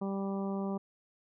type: harmonic tone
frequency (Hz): 196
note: G3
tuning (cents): 0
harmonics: 1 / 2 / 3 / 4 / 5 / 6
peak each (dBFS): -33 / -39 / -43 / -45 / -47 / -49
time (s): 0.01-0.78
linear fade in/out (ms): 10
effects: none